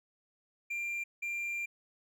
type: tone bursts at uneven times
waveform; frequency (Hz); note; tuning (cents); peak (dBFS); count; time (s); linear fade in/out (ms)
triangle; 2381; D7; +23; -32; 2; 0.7-1.04 / 1.22-1.66; 10
effects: none